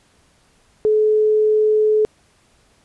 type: tone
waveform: sine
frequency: 429.1 Hz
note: A4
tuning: 43 cents flat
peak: -12 dBFS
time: 0.85-2.05 s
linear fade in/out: 0 ms
effects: pink hiss -57 dBFS RMS until 2.84 s + resampled to 24000 Hz